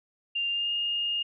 sine tone with pitch glide, 2794 to 2835 Hz, F7 to F7, 0 to +25 cents, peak -26 dBFS, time 0.35-1.23 s, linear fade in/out 10 ms, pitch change +25 cents, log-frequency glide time 0.5-0.71 s, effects none

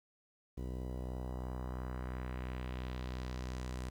sawtooth tone with low-pass filter sweep, 62.9 Hz, B1, 32 cents sharp, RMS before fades -41 dBFS, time 0.57-3.9 s, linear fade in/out 10 ms, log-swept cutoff 400 to 9600 Hz, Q 1.3, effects 10-bit

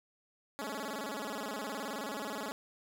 10% pulse tone with vibrato, 244.1 Hz, B3, 20 cents flat, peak -29 dBFS, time 0.59-2.52 s, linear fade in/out 0 ms, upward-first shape square, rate 19 Hz, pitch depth 240 cents each way, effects none

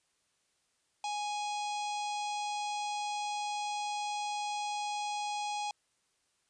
harmonic tone, 830.6 Hz, G#5, in tune, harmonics 1 / 3 / 4 / 5 / 6 / 7 / 8 / 9 / 10, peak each -34 / -44 / -46 / -48 / -50 / -51 / -52 / -53 / -54 dBFS, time 1.04-5.71 s, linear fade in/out 2 ms, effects white hiss -75 dBFS RMS until 6.49 s + resampled to 22050 Hz

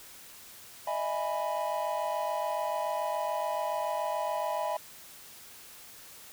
triangle chord, E major seventh, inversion third, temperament equal with one note detuned, 612.3 / 659.3 / 830.6 / 987.8 Hz, D#5 / E5 / G#5 / B5, -28 / 0 / 0 / 0 cents, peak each -33 dBFS, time 0.87-4.77 s, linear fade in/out 5 ms, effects white hiss -50 dBFS RMS until 6.32 s

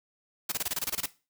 white noise bursts, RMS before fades -30 dBFS, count 11, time 0.49-1.06 s, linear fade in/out 5 ms, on 30 ms, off 24 ms, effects noise-tail reverb RT60 0.3 s tail -17 dB re dry

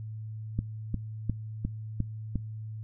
click train, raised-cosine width 5 ms, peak -16 dBFS, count 6, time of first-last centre 0.59-2.357 s, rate 2.83 Hz, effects noise-tail reverb RT60 0.4 s tail -23 dB re dry + added 109 Hz sine -36 dBFS peak until 2.83 s

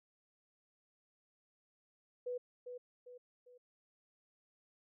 sine tone with echo, 493.9 Hz, B4, in tune, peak -37 dBFS, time 2.26-2.38 s, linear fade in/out 10 ms, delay 400 ms, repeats 3, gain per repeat -7 dB, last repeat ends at 3.58 s, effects none

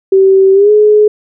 sine tone with pitch glide, 385 to 422.3 Hz, G4 to G#4, -31 to +29 cents, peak -3 dBFS, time 0.12-1.08 s, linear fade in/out 5 ms, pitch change +160 cents, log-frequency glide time 0.53-0.71 s, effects none

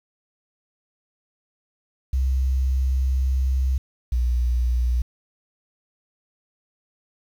sine tone pair in turn, 65.41 / 60.68 Hz, C2 / B1, 0 / -30 cents, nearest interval minor second, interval 130 cents, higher first, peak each -18 dBFS, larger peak neither, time 2.13-3.78 / 4.12-5.02 s, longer first, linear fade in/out 5 ms, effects 8-bit

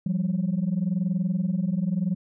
sine tone pair together, 172 / 192.85 Hz, F3 / G3, -26 / -28 cents, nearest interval major second, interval 198 cents, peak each -24 dBFS, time 0.06-2.15 s, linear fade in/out 5 ms, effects tanh soft clip ceiling -18 dBFS

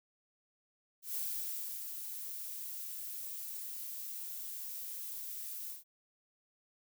violet noise with ADSR envelope, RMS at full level -37 dBFS, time 1.02-5.84 s, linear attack 130 ms, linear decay 680 ms, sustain -6 dB, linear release 140 ms, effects none

